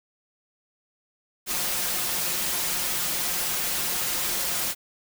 white noise with comb filter, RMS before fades -27 dBFS, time 1.46-4.75 s, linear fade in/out 50 ms, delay 5.6 ms, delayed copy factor +0.55, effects none

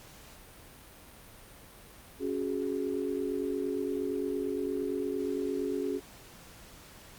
sine chord, C# suspended fourth, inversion none, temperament equal with one note detuned, 277.2 / 370 / 418.7 Hz, C#4 / F#4 / G#4, 0 / 0 / +14 cents, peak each -34 dBFS, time 2.19-6.01 s, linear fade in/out 50 ms, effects pink hiss -52 dBFS RMS until 7.18 s + Opus 48 kbps

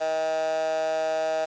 15% pulse tone with high-pass filter, 159 Hz, D#3, 38 cents sharp, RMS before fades -26 dBFS, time 0-1.46 s, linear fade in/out 20 ms, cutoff 680 Hz, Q 8, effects resampled to 16000 Hz + 8-bit

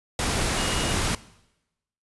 sine tone in noise, 2870 Hz, F7, 47 cents sharp, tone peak -34 dBFS, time 0.57-0.93 s, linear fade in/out 2 ms, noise pink, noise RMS -25 dBFS, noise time 0.19-1.15 s, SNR -12 dB, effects noise-tail reverb RT60 0.9 s tail -19 dB re dry + resampled to 24000 Hz

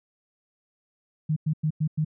sine tone bursts, 154.7 Hz, D#3, 10 cents flat, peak -21 dBFS, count 5, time 1.29-2.048 s, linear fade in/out 10 ms, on 74 ms, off 97 ms, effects none

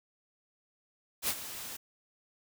white noise with ADSR envelope, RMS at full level -29 dBFS, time 1.22-1.77 s, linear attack 61 ms, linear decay 60 ms, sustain -13 dB, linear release 9 ms, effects none

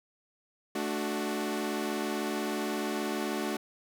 sawtooth chord, D major, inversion second, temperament equal with one note detuned, 218.2 / 293.7 / 370 Hz, A3 / D4 / F#4, -14 / 0 / 0 cents, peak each -31 dBFS, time 0.75-3.57 s, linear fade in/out 5 ms, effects none

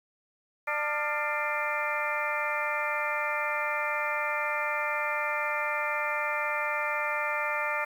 harmonic tone with a mistuned harmonic, 298 Hz, D4, 25 cents sharp, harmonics 2 / 3 / 4 / 5 / 6 / 7 / 8, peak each -35 / -35 / -35 / -35 / -35 / -35 / -35 dBFS, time 0.67-7.85 s, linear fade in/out 10 ms, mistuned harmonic 5, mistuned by -110 cents, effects 9-bit

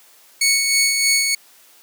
15% pulse tone with tremolo, 2217 Hz, C#7, in tune, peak -7 dBFS, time 0.41-1.35 s, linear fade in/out 5 ms, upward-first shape sine, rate 3.2 Hz, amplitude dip 40%, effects white hiss -50 dBFS RMS until 1.82 s + high-pass 300 Hz 12 dB/octave

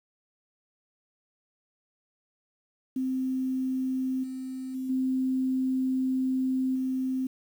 sine tone with level steps, 260.2 Hz, C4, 9 cents flat, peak -26 / -33 / -30 / -24 / -26 dBFS, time 2.96-7.27 s, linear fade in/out 5 ms, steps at 4.23 / 4.74 / 4.89 / 6.75 s, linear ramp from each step 10 ms, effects 9-bit

